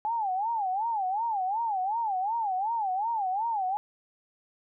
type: tone with vibrato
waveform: sine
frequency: 830.6 Hz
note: G#5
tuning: in tune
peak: -26 dBFS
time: 0.05-3.77 s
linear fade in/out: 0 ms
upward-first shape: sine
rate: 2.7 Hz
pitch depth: 210 cents each way
effects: none